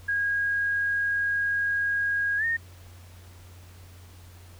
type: tone with pitch glide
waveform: sine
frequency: 1637 to 1837.5 Hz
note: G#6 to A#6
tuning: -25 to -25 cents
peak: -23 dBFS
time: 0.08-2.57 s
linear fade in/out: 10 ms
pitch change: +200 cents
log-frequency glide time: 2.37-2.45 s
effects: added 89 Hz sine -46 dBFS peak until 4.59 s + pink hiss -54 dBFS RMS until 4.59 s